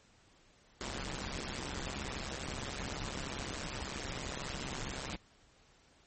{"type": "noise with amplitude modulation", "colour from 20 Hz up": "pink", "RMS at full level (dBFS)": -36, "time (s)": [0.81, 5.16], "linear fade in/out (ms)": 0, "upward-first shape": "sine", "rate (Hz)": 135, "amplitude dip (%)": 95, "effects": ["pink hiss -65 dBFS RMS until 6.06 s", "MP3 32 kbps"]}